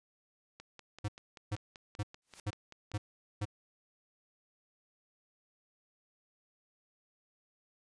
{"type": "click train", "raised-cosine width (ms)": 0.2, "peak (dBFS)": -32, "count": 13, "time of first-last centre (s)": [0.6, 2.917], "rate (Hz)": 5.18}
{"type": "tone bursts", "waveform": "square", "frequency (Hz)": 103.83, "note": "G#2", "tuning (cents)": 0, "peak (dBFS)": -33, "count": 6, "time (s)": [1.04, 3.454], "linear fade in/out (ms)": 10, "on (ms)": 44, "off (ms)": 430}
{"type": "noise with exponential growth", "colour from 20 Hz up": "white", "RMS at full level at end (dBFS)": -48, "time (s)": [2.22, 2.4], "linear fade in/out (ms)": 2, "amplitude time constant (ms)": 37}
{"effects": ["resampled to 22050 Hz"]}